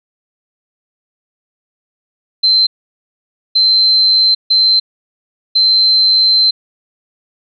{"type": "tone bursts at uneven times", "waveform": "sine", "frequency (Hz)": 4099, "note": "C8", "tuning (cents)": -36, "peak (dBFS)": -7, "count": 4, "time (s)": [[2.43, 2.67], [3.55, 4.35], [4.5, 4.8], [5.55, 6.51]], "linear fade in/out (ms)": 10, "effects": []}